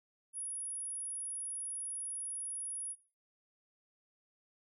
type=tone; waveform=sine; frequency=10340 Hz; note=E9; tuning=34 cents flat; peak=-37 dBFS; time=0.33-2.96 s; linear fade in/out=50 ms; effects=noise-tail reverb RT60 0.4 s tail -18 dB re dry